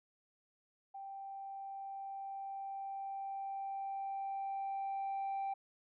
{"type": "tone with level ramp", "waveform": "sine", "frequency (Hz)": 784, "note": "G5", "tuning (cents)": 0, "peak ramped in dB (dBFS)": [-44, -33], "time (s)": [0.94, 5.54], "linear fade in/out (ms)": 10, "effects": ["tanh soft clip ceiling -34 dBFS"]}